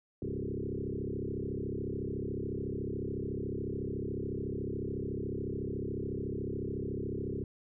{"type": "tone with frequency modulation", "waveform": "sine", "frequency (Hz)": 245.3, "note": "B3", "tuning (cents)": -12, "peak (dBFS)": -33, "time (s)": [0.22, 7.44], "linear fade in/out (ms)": 2, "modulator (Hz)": 33.9, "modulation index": 5.4, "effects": []}